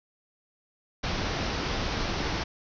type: low-pass noise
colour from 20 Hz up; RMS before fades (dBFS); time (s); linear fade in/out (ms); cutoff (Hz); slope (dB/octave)
pink; -30; 1.03-2.44; 10; 5900; 96
effects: none